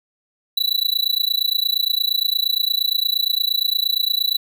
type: tone with amplitude modulation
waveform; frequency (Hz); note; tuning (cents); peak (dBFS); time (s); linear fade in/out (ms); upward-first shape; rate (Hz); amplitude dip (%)
square; 3951; B7; 0; -14; 0.57-4.37; 5; sine; 28.6; 100
effects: none